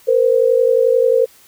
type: tone pair together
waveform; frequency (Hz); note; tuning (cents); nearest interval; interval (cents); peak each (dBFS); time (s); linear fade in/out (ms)
sine; 464 / 515.3; A#4 / C5; -8 / -27; major second; 181; -13; 0.07-1.26; 20
effects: white hiss -48 dBFS RMS until 1.47 s